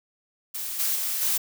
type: noise with level steps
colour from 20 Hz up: blue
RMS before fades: -32 / -25 / -28 / -24 dBFS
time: 0.54-1.38 s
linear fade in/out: 10 ms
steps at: 0.79 / 0.95 / 1.21 s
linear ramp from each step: 10 ms
effects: none